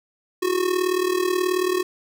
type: tone with amplitude modulation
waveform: square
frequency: 365.5 Hz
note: F#4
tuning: 21 cents flat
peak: -17 dBFS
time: 0.42-1.83 s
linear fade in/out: 10 ms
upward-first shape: sine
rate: 38.5 Hz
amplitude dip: 75%
effects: none